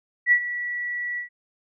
sine tone with ADSR envelope, 1945 Hz, B6, 27 cents flat, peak -12 dBFS, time 0.26-1.29 s, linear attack 57 ms, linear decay 75 ms, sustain -14 dB, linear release 110 ms, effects none

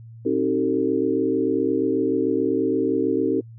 sine tone cluster, 267.6 / 314.1 / 382.9 / 450.3 Hz, C4 / D#4 / G4 / A4, +39 / +16 / -41 / +40 cents, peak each -24 dBFS, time 0.25-3.41 s, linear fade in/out 10 ms, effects noise-tail reverb RT60 0.1 s tail -26 dB re dry + added 114 Hz sine -39 dBFS peak until 3.58 s

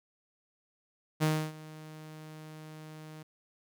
sawtooth tone with ADSR envelope, 155.56 Hz, D#3, in tune, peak -20 dBFS, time 1.2-3.23 s, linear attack 30 ms, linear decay 290 ms, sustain -21 dB, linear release 7 ms, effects none

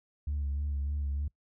sine tone with vibrato, 71.5 Hz, D2, 46 cents flat, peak -28 dBFS, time 0.27-1.28 s, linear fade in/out 5 ms, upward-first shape sine, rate 3.3 Hz, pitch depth 41 cents each way, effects noise-tail reverb RT60 0.1 s tail -24 dB re dry + tanh soft clip ceiling -27 dBFS

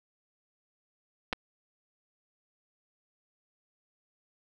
clicks, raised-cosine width 0.3 ms, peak -13 / -18 dBFS, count 2, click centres 1.328 / 1.332 s, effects none

